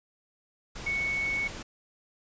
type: tone in noise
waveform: sine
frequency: 2217 Hz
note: C#7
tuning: in tune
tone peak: -27 dBFS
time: 0.86-1.48 s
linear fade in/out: 10 ms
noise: pink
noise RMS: -40 dBFS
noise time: 0.75-1.63 s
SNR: +10 dB
effects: resampled to 16000 Hz